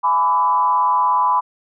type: tone with frequency modulation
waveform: sine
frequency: 1000 Hz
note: B5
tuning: 21 cents sharp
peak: -13 dBFS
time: 0.03-1.41 s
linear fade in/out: 20 ms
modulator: 161 Hz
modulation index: 0.74
effects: none